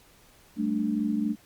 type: chord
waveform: sine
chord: G suspended second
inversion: none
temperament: equal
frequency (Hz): 196 / 220 / 293.7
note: G3 / A3 / D4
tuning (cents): 0 / 0 / 0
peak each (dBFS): -32 / -26 / -29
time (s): 0.56-1.36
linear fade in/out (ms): 50
effects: pink hiss -57 dBFS RMS until 1.45 s + MP3 96 kbps